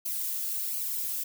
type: noise with flanger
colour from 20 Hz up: violet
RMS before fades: -32 dBFS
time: 0.05-1.24 s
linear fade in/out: 10 ms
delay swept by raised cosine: 0.55 to 2.85 ms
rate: 1.4 Hz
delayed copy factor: -0.9
effects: none